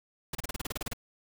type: noise bursts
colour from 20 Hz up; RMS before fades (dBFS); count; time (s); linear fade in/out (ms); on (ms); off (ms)
pink; -34; 12; 0.33-0.934; 5; 21; 32
effects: none